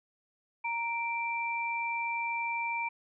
sine tone pair together, 932.2 / 2349 Hz, A#5 / D7, 0 / 0 cents, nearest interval octave + major third, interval 1600 cents, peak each -33 / -33 dBFS, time 0.64-2.89 s, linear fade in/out 10 ms, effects none

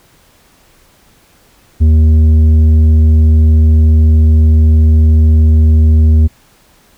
sine tone with tanh clipping, 78.4 Hz, D#2, 14 cents sharp, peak -5 dBFS, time 1.8-6.28 s, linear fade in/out 20 ms, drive 7 dB, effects pink hiss -48 dBFS RMS until 6.97 s

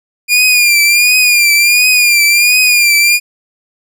sawtooth tone with vibrato, 2415 Hz, D7, 48 cents sharp, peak -3 dBFS, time 0.28-3.2 s, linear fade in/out 50 ms, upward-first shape triangle, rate 1.4 Hz, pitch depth 73 cents each way, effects none

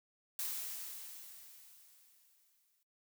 blue noise with exponential decay, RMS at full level -38 dBFS, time 0.39-2.83 s, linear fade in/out 1 ms, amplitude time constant 530 ms, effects noise-tail reverb RT60 0.1 s tail -17 dB re dry

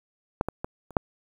clicks, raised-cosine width 1 ms, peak -9 / -14 / -16 / -30 / -6 dBFS, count 5, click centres 0.411 / 0.486 / 0.645 / 0.907 / 0.968 s, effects 8-bit

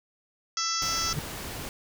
harmonic tone, 665 Hz, E5, 15 cents sharp, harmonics 2 / 3 / 4 / 5 / 6 / 7 / 8 / 9 / 10, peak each -32 / -40 / -43 / -39 / -43 / -35 / -32 / -32 / -39 dBFS, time 0.57-1.13 s, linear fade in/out 2 ms
pink noise, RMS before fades -37 dBFS, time 0.82-1.69 s, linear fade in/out 0 ms
triangle tone with exponential growth, 147.2 Hz, D3, 4 cents sharp, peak -23 dBFS, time 1.09-1.19 s, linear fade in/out 0 ms, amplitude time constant 21 ms
effects none

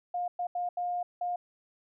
sine tone bursts at uneven times, 710 Hz, F5, 28 cents sharp, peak -29 dBFS, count 5, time 0.14-0.28 / 0.39-0.47 / 0.55-0.69 / 0.77-1.03 / 1.21-1.36 s, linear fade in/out 5 ms, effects none

